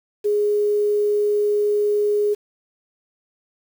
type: tone with quantisation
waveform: sine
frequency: 415.3 Hz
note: G#4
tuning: in tune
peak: -16 dBFS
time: 0.24-2.35 s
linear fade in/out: 20 ms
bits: 7
effects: none